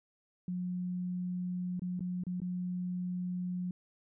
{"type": "tone with dropouts", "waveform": "sine", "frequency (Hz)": 180, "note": "F#3", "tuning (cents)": -47, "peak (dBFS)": -33, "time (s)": [0.48, 3.71], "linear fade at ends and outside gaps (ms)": 2, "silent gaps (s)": [[1.795, 1.819], [1.994, 2.006], [2.237, 2.267], [2.402, 2.417]], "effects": []}